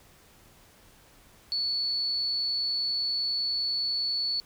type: tone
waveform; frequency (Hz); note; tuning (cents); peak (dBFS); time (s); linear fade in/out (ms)
sine; 4435; C#8; 0; -26; 1.52-4.4; 0
effects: pink hiss -57 dBFS RMS until 4.45 s